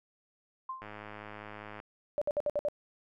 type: tone with exponential decay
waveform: sine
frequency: 1046.5 Hz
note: C6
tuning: in tune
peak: -33 dBFS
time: 0.69-1 s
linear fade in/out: 5 ms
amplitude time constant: 66 ms
type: click train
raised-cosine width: 0.5 ms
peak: -29 dBFS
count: 104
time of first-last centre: 0.82-1.801 s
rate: 105 Hz
type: tone bursts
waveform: sine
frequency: 587.3 Hz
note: D5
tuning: in tune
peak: -27 dBFS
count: 6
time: 2.18-2.685 s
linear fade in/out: 0 ms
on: 35 ms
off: 59 ms
effects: none